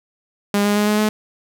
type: tone with pitch steps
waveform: sawtooth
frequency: 203.3 / 205.8 / 208.3 / 210.8 / 213.4 Hz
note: G#3 / G#3 / G#3 / G#3 / G#3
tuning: -37 / -16 / +5 / +26 / +47 cents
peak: -11 dBFS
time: 0.54-1.09 s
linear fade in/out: 2 ms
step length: 110 ms
effects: 8-bit